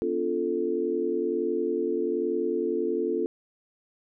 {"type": "chord", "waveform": "sine", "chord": "B half-diminished seventh", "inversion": "none", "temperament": "equal with one note detuned", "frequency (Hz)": [246.9, 287.8, 349.2, 440], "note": ["B3", "D4", "F4", "A4"], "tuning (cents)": [0, -35, 0, 0], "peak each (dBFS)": [-34, -33, -28, -28], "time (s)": [0.02, 3.26], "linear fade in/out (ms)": 0, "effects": []}